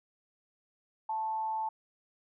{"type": "tone with amplitude modulation", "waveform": "sine", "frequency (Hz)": 880, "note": "A5", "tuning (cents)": 0, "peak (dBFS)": -29, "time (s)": [1.09, 1.69], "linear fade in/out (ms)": 5, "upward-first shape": "sine", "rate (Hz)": 201, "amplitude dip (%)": 35, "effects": []}